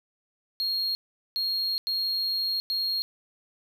triangle tone bursts at uneven times, 4262 Hz, C8, 31 cents sharp, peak -24 dBFS, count 4, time 0.6-0.95 / 1.36-1.78 / 1.87-2.6 / 2.7-3.02 s, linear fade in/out 0 ms, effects none

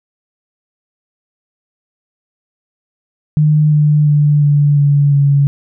sine tone with pitch steps, 151.8 / 149.62 / 147.48 / 145.36 / 143.28 / 141.23 Hz, D#3 / D3 / D3 / D3 / D3 / C#3, -42 / +33 / +8 / -17 / -42 / +33 cents, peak -7 dBFS, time 3.37-5.47 s, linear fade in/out 0 ms, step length 350 ms, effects none

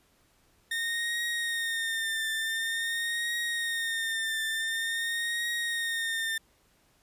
30% pulse tone with vibrato, 1831 Hz, A#6, 32 cents flat, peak -26 dBFS, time 0.71-6.38 s, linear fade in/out 5 ms, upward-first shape triangle, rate 0.47 Hz, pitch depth 51 cents each way, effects pink hiss -66 dBFS RMS until 7.02 s + resampled to 32000 Hz

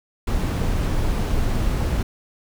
brown noise, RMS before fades -21 dBFS, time 0.27-2.03 s, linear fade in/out 5 ms, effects none

